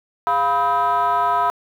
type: tone with frequency modulation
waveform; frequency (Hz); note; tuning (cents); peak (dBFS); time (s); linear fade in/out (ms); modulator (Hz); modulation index
sine; 987.8; B5; 0; -14; 0.27-1.5; 0; 290; 1.1
effects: tanh soft clip ceiling -12 dBFS + 8-bit